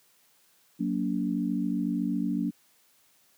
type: chord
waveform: sine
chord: Gb augmented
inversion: none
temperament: equal with one note detuned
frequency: 185 / 233.1 / 286.8 Hz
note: Gb3 / Bb3 / D4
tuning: 0 / 0 / -41 cents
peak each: -30 dBFS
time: 0.79-2.51 s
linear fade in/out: 20 ms
effects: white hiss -64 dBFS RMS until 3.37 s + high-pass 100 Hz 12 dB/octave